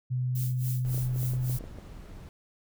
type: tone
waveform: sine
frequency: 126.1 Hz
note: B2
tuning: 36 cents sharp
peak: -26 dBFS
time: 0.1-1.58 s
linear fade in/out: 20 ms
type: noise with tremolo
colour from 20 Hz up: violet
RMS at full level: -38 dBFS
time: 0.35-1.59 s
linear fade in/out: 5 ms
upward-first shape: sine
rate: 3.6 Hz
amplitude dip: 90%
type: noise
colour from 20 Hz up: brown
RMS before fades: -43 dBFS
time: 0.85-2.29 s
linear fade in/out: 0 ms
type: clicks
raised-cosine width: 2 ms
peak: -29 dBFS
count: 9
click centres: 0.945 / 0.979 / 1.161 / 1.231 / 1.336 / 1.497 / 1.609 / 1.64 / 1.786 s
effects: none